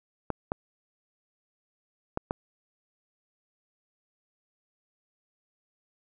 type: clicks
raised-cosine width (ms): 1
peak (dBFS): -14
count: 4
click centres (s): 0.303 / 0.519 / 2.174 / 2.309
effects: none